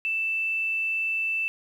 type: tone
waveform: sine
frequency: 2651 Hz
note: E7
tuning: 9 cents sharp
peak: -24 dBFS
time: 0.05-1.48 s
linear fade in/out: 0 ms
effects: 9-bit